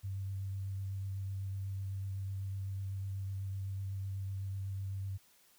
sine tone with vibrato, 97.1 Hz, G2, 16 cents flat, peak -36 dBFS, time 0.03-5.18 s, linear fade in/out 20 ms, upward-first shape triangle, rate 8 Hz, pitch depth 18 cents each way, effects white hiss -66 dBFS RMS until 5.58 s

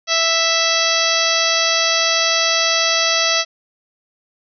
harmonic tone, 659.3 Hz, E5, in tune, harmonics 1 / 2 / 3 / 4 / 5 / 6 / 7 / 8 / 9, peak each -23 / -23 / -23 / -23 / -23 / -23 / -23 / -23 / -23 dBFS, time 0.07-3.45 s, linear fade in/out 50 ms, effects none

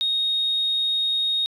sine tone, 3729 Hz, A#7, in tune, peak -19 dBFS, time 0.01-1.46 s, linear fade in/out 0 ms, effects tanh soft clip ceiling -15 dBFS

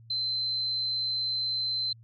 sine tone, 4082 Hz, C8, 44 cents flat, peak -27 dBFS, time 0.1-1.93 s, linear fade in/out 5 ms, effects added 114 Hz sine -50 dBFS peak until 2.03 s

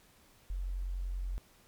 sine tone, 45.26 Hz, F#1, 37 cents flat, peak -33 dBFS, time 0.5-1.38 s, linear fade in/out 0 ms, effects pink hiss -63 dBFS RMS until 1.67 s + MP3 96 kbps

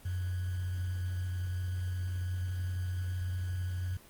sine tone with sample-and-hold, 90.7 Hz, F#2, 34 cents flat, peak -31 dBFS, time 0.05-3.97 s, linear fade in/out 5 ms, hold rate 1575 Hz, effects pink hiss -56 dBFS RMS until 4.09 s + Opus 24 kbps

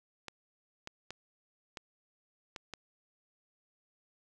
clicks, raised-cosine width 0.2 ms, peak -24 dBFS, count 6, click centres 0.283 / 0.874 / 1.106 / 1.772 / 2.562 / 2.737 s, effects none

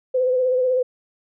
sine tone with vibrato, 508 Hz, B4, 49 cents sharp, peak -16 dBFS, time 0.14-0.83 s, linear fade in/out 10 ms, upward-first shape sine, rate 16 Hz, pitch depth 37 cents each way, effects none

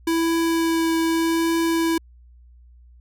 square tone with vibrato, 329.6 Hz, E4, in tune, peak -19 dBFS, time 0.07-1.98 s, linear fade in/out 5 ms, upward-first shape triangle, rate 0.83 Hz, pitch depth 11 cents each way, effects added 60 Hz sine -46 dBFS peak until 3 s

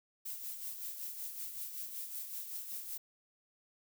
violet noise with tremolo, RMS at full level -41 dBFS, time 0.25-2.98 s, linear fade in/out 10 ms, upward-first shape sine, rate 5.3 Hz, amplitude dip 50%, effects none

